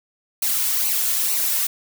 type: noise with flanger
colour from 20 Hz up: blue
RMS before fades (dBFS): -21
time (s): 0.42-1.67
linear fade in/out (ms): 5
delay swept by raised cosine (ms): 0.57 to 2.57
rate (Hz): 2.2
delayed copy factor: -0.65
effects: none